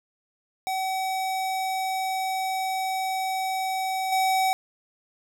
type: tone with level steps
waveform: square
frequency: 759 Hz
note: F#5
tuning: 44 cents sharp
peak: -26 / -21 dBFS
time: 0.67-4.53 s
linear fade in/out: 0 ms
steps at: 4.12 s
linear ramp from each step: 5 ms
effects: none